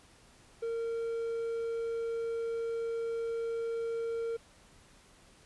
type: tone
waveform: triangle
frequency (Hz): 460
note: A#4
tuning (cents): -23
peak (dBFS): -30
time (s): 0.62-4.37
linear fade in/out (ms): 10
effects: pink hiss -60 dBFS RMS until 5.45 s + resampled to 24000 Hz